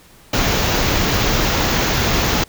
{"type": "band-stop noise", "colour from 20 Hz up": "pink", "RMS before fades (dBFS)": -17, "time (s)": [0.33, 2.44], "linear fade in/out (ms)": 5, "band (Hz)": [7000, 14000], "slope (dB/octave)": 96, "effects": ["pink hiss -47 dBFS RMS until 2.48 s"]}